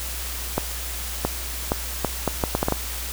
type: accelerating click train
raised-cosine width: 1 ms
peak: -6 dBFS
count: 10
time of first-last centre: 0.58-2.723 s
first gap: 670 ms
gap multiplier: 0.7
effects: added 60 Hz sine -32 dBFS peak until 3.12 s + white hiss -32 dBFS RMS until 3.12 s